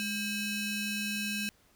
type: ring-modulated tone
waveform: sawtooth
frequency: 1389 Hz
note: F6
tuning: 10 cents flat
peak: -25 dBFS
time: 0-1.49 s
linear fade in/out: 0 ms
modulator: 1180 Hz
effects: pink hiss -65 dBFS RMS until 1.75 s